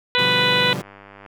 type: harmonic tone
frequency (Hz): 495.2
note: B4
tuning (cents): +5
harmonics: 1 / 2 / 3 / 4 / 5 / 6 / 7 / 8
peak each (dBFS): -24 / -24 / -24 / -24 / -24 / -24 / -24 / -24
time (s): 0.15-0.73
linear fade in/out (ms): 0
type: chord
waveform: sawtooth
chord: G dominant seventh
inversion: first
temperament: equal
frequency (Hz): 123.47 / 146.83 / 174.61 / 196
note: B2 / D3 / F3 / G3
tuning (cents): 0 / 0 / 0 / 0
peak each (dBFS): -27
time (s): 0.18-0.82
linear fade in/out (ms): 10
type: click train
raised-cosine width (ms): 0.5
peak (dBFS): -27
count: 72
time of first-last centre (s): 0.55-1.262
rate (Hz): 99.7
effects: none